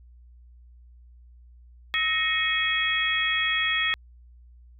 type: tone cluster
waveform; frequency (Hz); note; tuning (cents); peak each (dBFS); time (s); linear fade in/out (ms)
sine; 1289 / 1864 / 2189 / 2534 / 3316; E6 / A#6 / C#7 / D#7 / G#7; -39 / -1 / -22 / +31 / -3; -33 / -26 / -30 / -30 / -27; 1.94-3.94; 0
effects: added 60 Hz sine -48 dBFS peak until 4.79 s